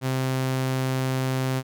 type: tone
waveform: sawtooth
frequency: 130.81 Hz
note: C3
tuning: in tune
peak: -19 dBFS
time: 0.01-1.63 s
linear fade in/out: 50 ms
effects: none